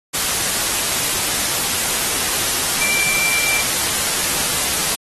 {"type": "tone in noise", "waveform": "sine", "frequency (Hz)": 2349, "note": "D7", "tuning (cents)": 0, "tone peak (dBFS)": -20, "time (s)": [2.8, 3.62], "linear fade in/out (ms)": 20, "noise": "white", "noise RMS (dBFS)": -19, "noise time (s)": [0.13, 4.96], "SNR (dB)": -4, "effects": ["AAC 32 kbps"]}